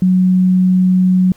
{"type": "tone", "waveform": "sine", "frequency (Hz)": 184.3, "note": "F#3", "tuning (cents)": -7, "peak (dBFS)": -8, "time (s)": [0.02, 1.32], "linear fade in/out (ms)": 2, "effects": ["pink hiss -49 dBFS RMS until 1.36 s"]}